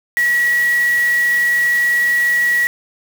sine tone in noise, 1925 Hz, B6, 45 cents flat, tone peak -12 dBFS, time 0.17-2.67 s, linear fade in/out 0 ms, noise white, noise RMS -30 dBFS, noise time 0.17-2.67 s, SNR +15 dB, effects none

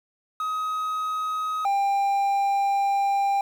triangle tone pair in turn, 1262 / 795 Hz, D#6 / G5, +24 / +24 cents, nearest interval minor sixth, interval 800 cents, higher first, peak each -23 / -18 dBFS, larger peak second, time 0.4-1.65 / 1.65-3.41 s, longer second, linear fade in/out 2 ms, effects 8-bit

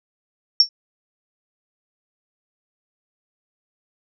sine tone with exponential decay, 5470 Hz, F8, 37 cents flat, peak -5 dBFS, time 0.6-0.69 s, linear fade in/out 1 ms, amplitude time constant 19 ms, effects none

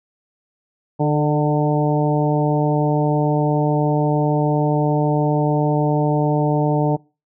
harmonic tone with a mistuned harmonic, 149.5 Hz, D3, 31 cents sharp, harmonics 1 / 2 / 3 / 4 / 5 / 6, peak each -18 / -21 / -23 / -24 / -25 / -26 dBFS, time 0.99-6.97 s, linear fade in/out 20 ms, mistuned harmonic 3, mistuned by -26 cents, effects noise-tail reverb RT60 0.3 s tail -23 dB re dry

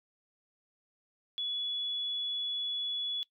sine tone, 3404 Hz, G#7, 42 cents sharp, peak -32 dBFS, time 1.38-3.23 s, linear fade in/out 0 ms, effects noise-tail reverb RT60 0.1 s tail -21 dB re dry

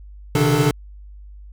square tone cluster, 128.4 / 140.2 / 155.8 / 296.4 / 436.1 Hz, C3 / C#3 / D#3 / D4 / A4, -32 / +20 / +3 / +16 / -15 cents, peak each -22 dBFS, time 0.35-0.71 s, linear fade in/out 2 ms, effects added 50 Hz sine -37 dBFS peak until 1.52 s

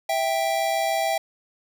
square tone pair together, 659.3 / 785.9 Hz, E5 / G5, 0 / +4 cents, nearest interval minor third, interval 304 cents, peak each -25 dBFS, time 0.09-1.18 s, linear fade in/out 5 ms, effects none

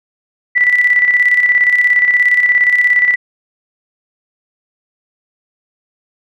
sine tone with tremolo, 1971 Hz, B6, 4 cents flat, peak -6 dBFS, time 0.55-3.16 s, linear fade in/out 20 ms, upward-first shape square, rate 17 Hz, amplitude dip 50%, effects none

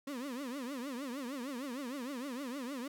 35% pulse tone with vibrato, 261.6 Hz, C4, in tune, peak -37 dBFS, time 0.07-2.88 s, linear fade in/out 5 ms, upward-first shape triangle, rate 6.5 Hz, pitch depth 230 cents each way, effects none

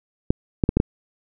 clicks, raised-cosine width 3 ms, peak -3 dBFS, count 5, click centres 0.305 / 0.638 / 0.691 / 0.77 / 0.801 s, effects none

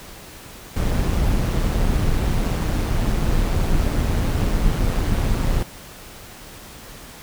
brown noise with amplitude modulation, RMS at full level -17 dBFS, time 0.76-5.63 s, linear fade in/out 5 ms, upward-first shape sine, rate 172 Hz, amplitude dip 50%, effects pink hiss -40 dBFS RMS until 7.22 s

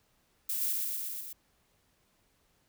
violet noise with echo, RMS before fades -33 dBFS, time 0.49-0.73 s, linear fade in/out 5 ms, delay 120 ms, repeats 5, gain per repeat -2 dB, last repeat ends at 1.33 s, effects pink hiss -71 dBFS RMS until 2.68 s

